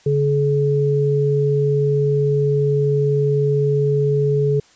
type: tone pair together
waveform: sine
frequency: 142.19 / 426.1 Hz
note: C#3 / G#4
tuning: +44 / +44 cents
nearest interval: octave + perfect fifth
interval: 1900 cents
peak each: -17 dBFS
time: 0.06-4.6 s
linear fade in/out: 5 ms
effects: white hiss -52 dBFS RMS until 4.75 s + resampled to 16000 Hz